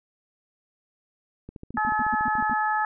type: click train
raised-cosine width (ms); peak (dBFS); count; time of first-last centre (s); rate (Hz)
3; -26; 15; 1.49-2.497; 13.9
type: tone bursts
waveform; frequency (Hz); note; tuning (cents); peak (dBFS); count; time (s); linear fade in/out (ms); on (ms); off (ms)
sine; 234.7; A#3; +12; -28; 7; 1.74-2.536; 5; 28; 100
type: harmonic tone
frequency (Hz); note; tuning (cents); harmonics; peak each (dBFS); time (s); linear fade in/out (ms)
428.6; A4; -45; 2 / 3 / 4; -24 / -28 / -28; 1.77-2.85; 2
effects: none